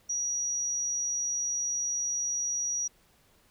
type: tone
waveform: sine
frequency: 5780 Hz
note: F#8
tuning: 41 cents flat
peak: -28 dBFS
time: 0.09-2.88 s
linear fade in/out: 10 ms
effects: pink hiss -64 dBFS RMS until 3.5 s